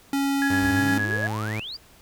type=tone; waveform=square; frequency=277.2 Hz; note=C#4; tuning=in tune; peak=-22 dBFS; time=0.13-0.98 s; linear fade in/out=2 ms
type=tone with tremolo; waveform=sine; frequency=1673 Hz; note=G#6; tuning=12 cents sharp; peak=-23 dBFS; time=0.42-1.27 s; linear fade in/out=0 ms; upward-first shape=square; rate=8.7 Hz; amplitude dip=45%
type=tone with pitch glide; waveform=sawtooth; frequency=98 to 107.49 Hz; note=G2 to A2; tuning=0 to -40 cents; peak=-23 dBFS; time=0.5-1.6 s; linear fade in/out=5 ms; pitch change=+160 cents; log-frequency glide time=0.62-1.24 s
type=exponential sweep; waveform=sine; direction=up; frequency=56.7 to 4978 Hz; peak=-32 dBFS; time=0.62-1.77 s; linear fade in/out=10 ms
effects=pink hiss -53 dBFS RMS until 2.01 s